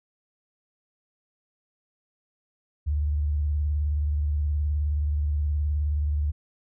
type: tone with vibrato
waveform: sine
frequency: 74 Hz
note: D2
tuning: 14 cents sharp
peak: -22 dBFS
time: 2.86-6.32 s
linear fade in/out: 20 ms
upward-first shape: square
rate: 19 Hz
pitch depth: 62 cents each way
effects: none